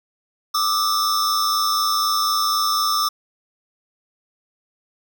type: tone cluster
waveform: square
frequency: 1186 / 1290 / 5320 Hz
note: D6 / E6 / E8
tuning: +17 / -38 / +15 cents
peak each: -21 / -26 / -23 dBFS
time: 0.54-3.09 s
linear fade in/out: 10 ms
effects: none